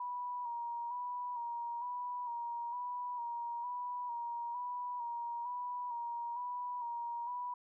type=tone with vibrato; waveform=sine; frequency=963 Hz; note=B5; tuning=44 cents flat; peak=-37 dBFS; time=0-7.54 s; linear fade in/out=5 ms; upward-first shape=square; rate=1.1 Hz; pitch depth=34 cents each way; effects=none